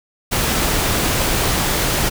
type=noise; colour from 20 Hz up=pink; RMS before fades=-18 dBFS; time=0.31-2.1 s; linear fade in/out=20 ms; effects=none